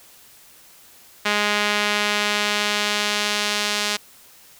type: tone with band-pass filter sweep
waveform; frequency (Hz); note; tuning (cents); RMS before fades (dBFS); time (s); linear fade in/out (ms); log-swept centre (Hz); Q
sawtooth; 207.7; G#3; 0; -22; 1.25-3.97; 10; 2400 to 4400; 0.92
effects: white hiss -49 dBFS RMS until 4.59 s